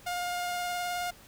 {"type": "tone with vibrato", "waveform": "sawtooth", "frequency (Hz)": 710, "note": "F5", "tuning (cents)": 28, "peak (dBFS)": -27, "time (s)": [0.06, 1.11], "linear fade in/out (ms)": 10, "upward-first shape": "sine", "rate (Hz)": 19, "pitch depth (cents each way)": 12, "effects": ["pink hiss -54 dBFS RMS until 1.27 s"]}